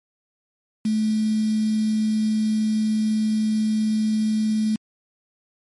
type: tone with quantisation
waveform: sine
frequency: 216.5 Hz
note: A3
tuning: 28 cents flat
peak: -18 dBFS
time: 0.85-4.76 s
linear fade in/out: 5 ms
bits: 6
effects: MP3 48 kbps